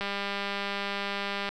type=click train; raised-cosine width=0.3 ms; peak=-16 dBFS; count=297; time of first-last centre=0.01-1.49 s; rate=200 Hz; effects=none